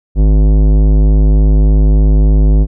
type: tone with tanh clipping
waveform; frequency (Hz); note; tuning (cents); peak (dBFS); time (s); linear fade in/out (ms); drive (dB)
sine; 51.7; G#1; -7; -7; 0.15-2.67; 50; 16
effects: none